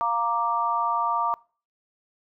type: chord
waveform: sine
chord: Bb major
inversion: second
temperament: equal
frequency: 698.5 / 932.3 / 1174.7 Hz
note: F5 / Bb5 / D6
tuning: 0 / 0 / 0 cents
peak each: -30 / -25 / -25 dBFS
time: 0.01-1.34 s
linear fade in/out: 0 ms
effects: noise-tail reverb RT60 0.4 s tail -24 dB re dry